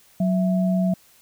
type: tone pair together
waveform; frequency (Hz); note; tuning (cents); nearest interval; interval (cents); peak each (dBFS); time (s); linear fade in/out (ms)
sine; 185 / 659.3; F#3 / E5; 0 / 0; octave + minor seventh; 2200; -18 / -27; 0.2-0.94; 5
effects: white hiss -55 dBFS RMS until 1.21 s